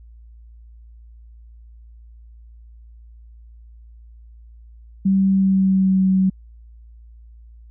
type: tone with pitch glide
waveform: sine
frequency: 192.9 to 189.15 Hz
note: G3 to F#3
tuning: -28 to +38 cents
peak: -13 dBFS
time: 5.05-6.3 s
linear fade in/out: 10 ms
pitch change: -34 cents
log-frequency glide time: 5.34-6.05 s
effects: added 57 Hz sine -41 dBFS peak until 7.7 s